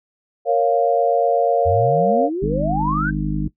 sine chord, Bb minor, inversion none, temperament equal, 466.2 / 554.4 / 698.5 Hz, Bb4 / Db5 / F5, 0 / 0 / 0 cents, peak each -18 dBFS, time 0.45-2.3 s, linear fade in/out 50 ms
sine exponential sweep, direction up, 82 to 1600 Hz, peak -20 dBFS, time 1.65-3.11 s, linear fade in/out 20 ms
harmonic tone, 50.8 Hz, G#1, 38 cents flat, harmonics 1 / 3 / 4 / 5 / 6, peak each -25 / -23 / -26 / -31 / -26 dBFS, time 2.42-3.48 s, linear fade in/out 5 ms
effects noise-tail reverb RT60 0.1 s tail -17 dB re dry

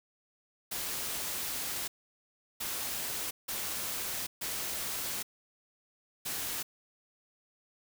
white noise bursts at uneven times, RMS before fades -36 dBFS, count 5, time 0.71-1.88 / 2.6-3.31 / 3.48-4.27 / 4.41-5.23 / 6.25-6.63 s, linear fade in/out 10 ms, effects none

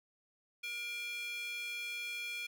square tone with high-pass filter, 476.6 Hz, A#4, 38 cents sharp, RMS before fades -41 dBFS, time 0.63-2.47 s, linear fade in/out 10 ms, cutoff 2600 Hz, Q 7.3, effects none

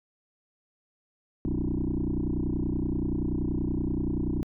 sine tone with frequency modulation, 174.61 Hz, F3, in tune, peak -24 dBFS, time 1.45-4.43 s, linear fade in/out 0 ms, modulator 30.5 Hz, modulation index 5.4, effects tanh soft clip ceiling -22 dBFS

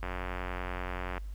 click train, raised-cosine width 0.5 ms, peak -21 dBFS, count 105, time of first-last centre 0.03-1.179 s, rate 90.5 Hz, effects added 50 Hz sine -37 dBFS peak until 1.34 s + pink hiss -63 dBFS RMS until 1.34 s

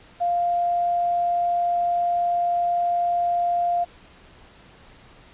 sine tone with quantisation, 698.5 Hz, F5, in tune, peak -19 dBFS, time 0.2-3.85 s, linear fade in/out 20 ms, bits 8, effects pink hiss -50 dBFS RMS until 5.33 s + resampled to 8000 Hz

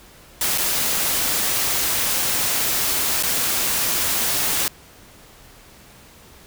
white noise with dropouts, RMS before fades -21 dBFS, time 0.41-4.68 s, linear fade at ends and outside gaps 2 ms, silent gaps 0.577-0.581 / 3.227-3.233 s, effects pink hiss -47 dBFS RMS until 6.46 s

